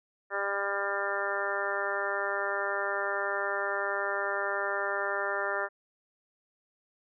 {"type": "harmonic tone", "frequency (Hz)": 199.4, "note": "G3", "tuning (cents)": 30, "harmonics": [2, 3, 4, 5, 6, 7, 8, 9], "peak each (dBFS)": [-37, -35, -39, -39, -38, -35, -39, -35], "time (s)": [0.3, 5.69], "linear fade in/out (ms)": 50, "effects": []}